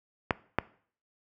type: clicks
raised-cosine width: 0.5 ms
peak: -8 / -8 dBFS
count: 2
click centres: 0.308 / 0.586 s
effects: noise-tail reverb RT60 0.5 s tail -20 dB re dry + high-pass 60 Hz 12 dB/octave